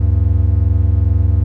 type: tone pair together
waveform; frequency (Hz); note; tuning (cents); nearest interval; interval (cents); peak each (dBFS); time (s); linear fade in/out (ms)
triangle; 74.02 / 96.4; D2 / G2; +14 / -28; perfect fourth; 458; -11; 0-1.44; 10
effects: none